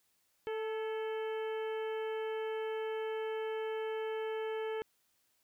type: harmonic tone with a mistuned harmonic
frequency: 440 Hz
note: A4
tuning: in tune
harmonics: 1 / 2 / 3 / 4 / 5 / 6 / 7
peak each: -35 / -45 / -51 / -50 / -52 / -56 / -54 dBFS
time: 0.47-4.82 s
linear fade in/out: 0 ms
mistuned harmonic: 4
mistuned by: -49 cents
effects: white hiss -75 dBFS RMS until 5.43 s